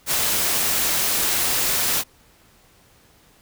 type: noise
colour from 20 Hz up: white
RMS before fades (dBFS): -21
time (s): 0.06-2.04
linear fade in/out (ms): 50
effects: pink hiss -55 dBFS RMS until 3.41 s